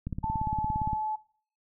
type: click train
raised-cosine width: 5 ms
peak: -20 dBFS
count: 16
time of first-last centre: 0.07-0.932 s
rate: 17.4 Hz
type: tone with pitch glide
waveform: sine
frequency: 880 to 861.9 Hz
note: A5 to A5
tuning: 0 to -36 cents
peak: -29 dBFS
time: 0.23-1.16 s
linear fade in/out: 10 ms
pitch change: -36 cents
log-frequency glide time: 0.35-0.47 s
effects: noise-tail reverb RT60 0.5 s tail -21 dB re dry